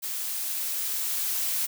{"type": "noise with level ramp", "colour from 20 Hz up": "blue", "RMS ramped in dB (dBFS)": [-32, -27], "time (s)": [0.02, 1.67], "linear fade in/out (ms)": 20, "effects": []}